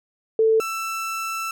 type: tone pair in turn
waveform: sine / 30% pulse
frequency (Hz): 443.6 / 1329.3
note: A4 / E6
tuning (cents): +14 / +14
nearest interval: octave + perfect fifth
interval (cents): 1900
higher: second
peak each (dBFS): -14 / -23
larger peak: first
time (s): 0.39-0.6 / 0.6-1.51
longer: second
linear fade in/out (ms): 2
effects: none